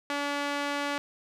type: tone with band-pass filter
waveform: sawtooth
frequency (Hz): 286.6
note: D4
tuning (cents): -42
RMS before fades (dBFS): -31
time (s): 0.1-0.98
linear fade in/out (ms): 0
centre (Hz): 1800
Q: 0.56
effects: none